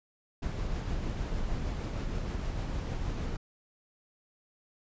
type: noise with tremolo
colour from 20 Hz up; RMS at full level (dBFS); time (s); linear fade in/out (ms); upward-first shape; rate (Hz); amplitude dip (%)
brown; -32; 0.42-3.37; 10; triangle; 6.5; 30
effects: resampled to 16000 Hz